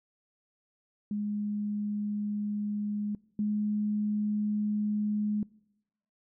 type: tone pair in turn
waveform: sine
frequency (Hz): 207.7 / 209.7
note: G#3 / G#3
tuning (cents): 0 / +17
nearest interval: unison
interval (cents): 17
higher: second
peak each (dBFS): -29 / -26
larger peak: second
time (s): 1.11-3.15 / 3.39-5.43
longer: neither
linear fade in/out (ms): 2
effects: noise-tail reverb RT60 0.9 s tail -24 dB re dry